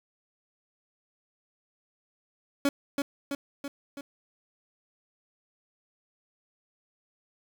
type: tone with echo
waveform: 30% pulse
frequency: 281.3 Hz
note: C#4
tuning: 26 cents sharp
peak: -19 dBFS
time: 2.65-2.69 s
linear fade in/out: 2 ms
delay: 330 ms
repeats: 4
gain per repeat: -4 dB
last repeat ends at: 4.01 s
effects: none